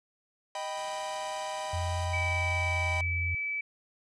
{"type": "chord", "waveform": "45% pulse", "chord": "Eb augmented", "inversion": "none", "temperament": "equal", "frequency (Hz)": [622.3, 784, 987.8], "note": ["Eb5", "G5", "B5"], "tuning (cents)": [0, 0, 0], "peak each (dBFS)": -38, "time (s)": [0.55, 3.01], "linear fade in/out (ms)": 2}
{"type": "noise", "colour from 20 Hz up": "white", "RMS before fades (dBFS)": -49, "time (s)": [0.77, 2.05], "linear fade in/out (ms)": 2}
{"type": "tone with pitch glide", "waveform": "sine", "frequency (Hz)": [87.31, 84.82], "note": ["F2", "E2"], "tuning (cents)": [0, 50], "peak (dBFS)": -30, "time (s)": [1.73, 3.35], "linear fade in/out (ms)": 5, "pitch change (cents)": -50, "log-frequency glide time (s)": [2.62, 3.02]}
{"type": "tone", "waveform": "sine", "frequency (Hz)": 2302, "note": "D7", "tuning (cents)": -35, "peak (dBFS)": -30, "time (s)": [2.13, 3.61], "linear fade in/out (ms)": 5}
{"effects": ["resampled to 22050 Hz"]}